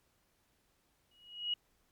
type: tone with exponential growth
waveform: sine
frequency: 2900 Hz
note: F#7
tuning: 35 cents flat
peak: -29 dBFS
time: 1.11-1.54 s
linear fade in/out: 5 ms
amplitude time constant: 93 ms
effects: pink hiss -74 dBFS RMS until 1.91 s + MP3 96 kbps